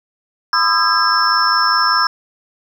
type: tone cluster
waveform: sine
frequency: 1011 / 1229 / 1334 / 1622 / 5310 Hz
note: B5 / D#6 / E6 / G#6 / E8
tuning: +40 / -22 / +20 / -41 / +12 cents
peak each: -18 dBFS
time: 0.53-2.07 s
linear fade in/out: 2 ms
effects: 7-bit